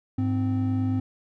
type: tone pair together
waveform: triangle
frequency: 102.94 / 259.4 Hz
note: G#2 / C4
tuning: -15 / -15 cents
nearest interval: octave + major third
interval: 1600 cents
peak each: -23 dBFS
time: 0.18-1 s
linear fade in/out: 5 ms
effects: none